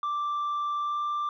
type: tone with pitch glide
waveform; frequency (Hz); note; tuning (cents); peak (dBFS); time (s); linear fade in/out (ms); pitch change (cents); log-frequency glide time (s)
sine; 1174.7 to 1181.5; D6 to D6; 0 to +10; -24; 0.03-1.29; 2; +10; 0.8-1
effects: tanh soft clip ceiling -26 dBFS